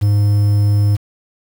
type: tone with quantisation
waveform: triangle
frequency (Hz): 102.8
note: G#2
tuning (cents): -17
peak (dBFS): -8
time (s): 0.01-0.97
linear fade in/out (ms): 20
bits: 6
effects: none